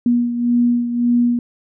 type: beating tone pair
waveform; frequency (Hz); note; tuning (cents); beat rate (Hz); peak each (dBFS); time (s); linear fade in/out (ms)
sine; 240 / 241.8; B3 / B3; -49 / -36; 1.8; -14 / -21; 0.06-1.39; 2
effects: none